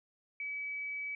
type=tone; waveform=sine; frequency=2286 Hz; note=D7; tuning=47 cents flat; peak=-36 dBFS; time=0.4-1.15 s; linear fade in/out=2 ms; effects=none